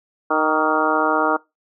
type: harmonic tone with a mistuned harmonic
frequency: 155.3 Hz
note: D#3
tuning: 3 cents flat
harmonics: 2 / 3 / 4 / 5 / 6 / 7 / 8 / 9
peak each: -24 / -24 / -24 / -24 / -24 / -24 / -24 / -24 dBFS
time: 0.3-1.37 s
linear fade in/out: 10 ms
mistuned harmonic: 7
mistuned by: +63 cents
effects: noise-tail reverb RT60 0.2 s tail -21 dB re dry